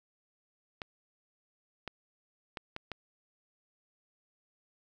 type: clicks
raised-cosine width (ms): 0.3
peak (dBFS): -22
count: 5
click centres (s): 0.818 / 1.877 / 2.572 / 2.764 / 2.917
effects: none